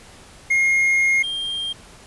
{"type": "tone pair in turn", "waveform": "triangle", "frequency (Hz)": [2141, 3198], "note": ["C7", "G7"], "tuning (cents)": [39, 34], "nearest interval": "perfect fifth", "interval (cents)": 695, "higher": "second", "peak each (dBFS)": [-13, -22], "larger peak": "first", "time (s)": [[0.5, 1.23], [1.23, 1.73]], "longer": "first", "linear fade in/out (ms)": 10, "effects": ["pink hiss -45 dBFS RMS until 2.06 s", "resampled to 24000 Hz"]}